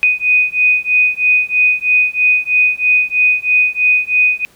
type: beating tone pair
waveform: sine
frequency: 2489 / 2492.1 Hz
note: D#7 / D#7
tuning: 0 / +2 cents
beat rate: 3.1 Hz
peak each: -13 dBFS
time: 0.03-4.45 s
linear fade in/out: 0 ms
effects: pink hiss -49 dBFS RMS until 4.55 s + high-pass 60 Hz 12 dB/octave